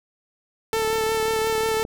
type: tone with vibrato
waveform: sawtooth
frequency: 442.5 Hz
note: A4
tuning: 10 cents sharp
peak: -17 dBFS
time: 0.73-1.83 s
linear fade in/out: 0 ms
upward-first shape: sine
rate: 5.6 Hz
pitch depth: 16 cents each way
type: click train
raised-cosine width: 2 ms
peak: -23 dBFS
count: 42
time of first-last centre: 0.74-1.851 s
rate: 36.9 Hz
effects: none